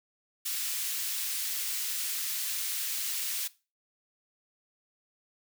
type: high-pass noise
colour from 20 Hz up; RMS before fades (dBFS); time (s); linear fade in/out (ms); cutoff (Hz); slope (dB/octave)
white; -33; 0.45-3.48; 10; 2200; 12
effects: noise-tail reverb RT60 0.3 s tail -19 dB re dry